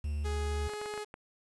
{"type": "tone", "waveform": "triangle", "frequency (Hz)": 74, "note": "D2", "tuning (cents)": 14, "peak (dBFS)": -29, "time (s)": [0.04, 0.68], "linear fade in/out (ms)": 5}
{"type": "tone with pitch glide", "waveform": "sawtooth", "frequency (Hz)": [417, 420.4], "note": ["G#4", "G#4"], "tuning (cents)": [7, 21], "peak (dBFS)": -33, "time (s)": [0.24, 1.05], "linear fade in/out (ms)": 20, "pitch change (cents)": 14, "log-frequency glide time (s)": [0.47, 0.83]}
{"type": "clicks", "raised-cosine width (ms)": 0.5, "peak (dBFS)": -28, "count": 7, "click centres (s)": [0.694, 0.736, 0.815, 0.859, 0.939, 0.977, 1.141]}
{"effects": ["resampled to 24000 Hz", "9-bit"]}